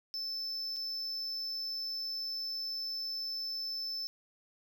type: tone with dropouts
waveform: triangle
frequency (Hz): 5274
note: E8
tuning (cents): 0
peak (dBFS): -34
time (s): 0.14-4.07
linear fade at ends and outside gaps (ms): 0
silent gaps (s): 0.762-0.767
effects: 11-bit